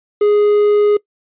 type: tone with quantisation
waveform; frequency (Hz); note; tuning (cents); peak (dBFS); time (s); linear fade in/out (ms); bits
triangle; 415.3; G#4; 0; -7; 0.21-0.97; 5; 6
effects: noise-tail reverb RT60 0.1 s tail -22 dB re dry + resampled to 8000 Hz